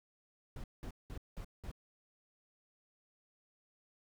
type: noise bursts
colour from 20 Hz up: brown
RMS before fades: -44 dBFS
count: 5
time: 0.56-1.715 s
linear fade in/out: 2 ms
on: 79 ms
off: 190 ms
effects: none